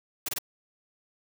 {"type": "noise bursts", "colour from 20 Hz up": "white", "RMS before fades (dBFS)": -31, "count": 3, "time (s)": [0.26, 0.386], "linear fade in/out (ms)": 5, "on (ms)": 26, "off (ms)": 24, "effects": []}